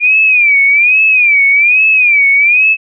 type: tone with vibrato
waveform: sine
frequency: 2400 Hz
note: D7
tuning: 37 cents sharp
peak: -5 dBFS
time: 0-2.77 s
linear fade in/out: 50 ms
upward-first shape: sine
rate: 1.2 Hz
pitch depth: 140 cents each way
effects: none